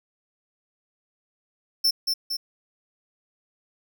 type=tone with echo; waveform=45% pulse; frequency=5360 Hz; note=E8; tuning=28 cents sharp; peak=-18 dBFS; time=1.84-1.91 s; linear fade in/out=10 ms; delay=230 ms; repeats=2; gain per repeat=-4 dB; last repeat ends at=2.37 s; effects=10-bit